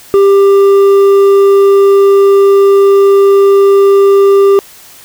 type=tone with hard clipping; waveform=sine; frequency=395.9 Hz; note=G4; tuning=17 cents sharp; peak=-4 dBFS; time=0.14-4.59 s; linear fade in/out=0 ms; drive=5 dB; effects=white hiss -36 dBFS RMS until 5.04 s